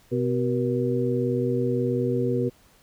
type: harmonic tone with a mistuned harmonic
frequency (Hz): 125.8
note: B2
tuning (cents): +32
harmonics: 1 / 2 / 3 / 4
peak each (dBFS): -27 / -27 / -27 / -27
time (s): 0.11-2.5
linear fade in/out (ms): 20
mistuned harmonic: 4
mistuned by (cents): -97
effects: pink hiss -58 dBFS RMS until 2.82 s